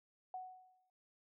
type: tone with exponential decay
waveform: sine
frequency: 742 Hz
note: F#5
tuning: 5 cents sharp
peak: -40 dBFS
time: 0.34-0.9 s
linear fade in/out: 2 ms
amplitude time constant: 120 ms
effects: noise-tail reverb RT60 0.6 s tail -24 dB re dry